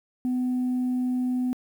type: tone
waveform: sine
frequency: 251.3 Hz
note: B3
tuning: 30 cents sharp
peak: -21 dBFS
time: 0.25-1.53 s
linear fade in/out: 0 ms
effects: tanh soft clip ceiling -21 dBFS + 9-bit